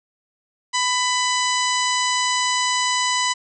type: harmonic tone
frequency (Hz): 997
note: B5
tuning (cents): +16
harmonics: 1 / 2 / 3 / 4 / 5 / 6 / 7 / 8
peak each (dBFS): -22 / -25 / -27 / -28 / -29 / -30 / -30 / -31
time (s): 0.73-3.34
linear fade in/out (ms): 20
effects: none